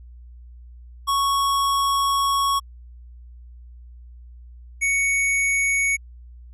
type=tone pair in turn; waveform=square; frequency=1108.7 / 2227 Hz; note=C#6 / C#7; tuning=0 / +7 cents; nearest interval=octave; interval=1207 cents; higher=second; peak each=-19 dBFS; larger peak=neither; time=1.07-2.6 / 4.81-5.97 s; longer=first; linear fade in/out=20 ms; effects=added 60 Hz sine -40 dBFS peak until 6.53 s + resampled to 32000 Hz